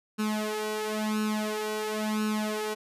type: tone with flanger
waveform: sawtooth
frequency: 214.2 Hz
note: A3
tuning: 46 cents flat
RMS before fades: -30 dBFS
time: 0.18-2.75 s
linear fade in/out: 20 ms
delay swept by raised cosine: 0.73 to 2.63 ms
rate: 0.97 Hz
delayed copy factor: +0.85
effects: resampled to 32000 Hz